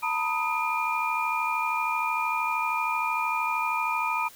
sine tone cluster, 904 / 977 / 1252 / 2402 Hz, A5 / B5 / D#6 / D7, +47 / -19 / +10 / +38 cents, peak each -30 dBFS, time 0.02-4.29 s, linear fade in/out 20 ms, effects white hiss -50 dBFS RMS until 4.35 s

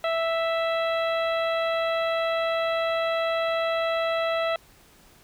harmonic tone, 659.3 Hz, E5, in tune, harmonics 1 / 2 / 3 / 4 / 5 / 6, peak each -24 / -30 / -34 / -36 / -38 / -40 dBFS, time 0.04-4.56 s, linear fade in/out 2 ms, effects pink hiss -55 dBFS RMS until 5.23 s

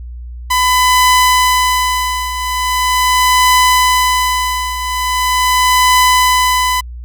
sawtooth tone with tremolo, 1004 Hz, B5, 28 cents sharp, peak -3 dBFS, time 0.5-6.81 s, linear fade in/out 10 ms, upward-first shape triangle, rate 0.41 Hz, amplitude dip 75%, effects added 60 Hz sine -25 dBFS peak until 7.04 s

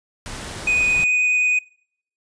pink noise, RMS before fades -32 dBFS, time 0.26-1.04 s, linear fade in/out 0 ms
triangle tone with vibrato, 2489 Hz, D#7, in tune, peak -14 dBFS, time 0.67-1.59 s, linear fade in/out 5 ms, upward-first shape triangle, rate 9.4 Hz, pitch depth 9 cents each way
effects noise-tail reverb RT60 0.6 s tail -24 dB re dry + resampled to 22050 Hz

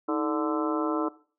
harmonic tone with a mistuned harmonic, 146.83 Hz, D3, in tune, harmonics 2 / 3 / 4 / 5 / 6 / 7 / 8 / 9, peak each -27 / -32 / -34 / -37 / -40 / -35 / -40 / -34 dBFS, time 0.08-1.09 s, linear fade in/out 10 ms, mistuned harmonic 2, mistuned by +120 cents, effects noise-tail reverb RT60 0.4 s tail -18 dB re dry

